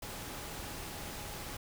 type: tone in noise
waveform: sine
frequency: 830.6 Hz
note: G#5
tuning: in tune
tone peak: -54 dBFS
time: 0.02-1.57 s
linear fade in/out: 5 ms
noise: pink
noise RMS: -43 dBFS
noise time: 0.02-1.57 s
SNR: -14 dB
effects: none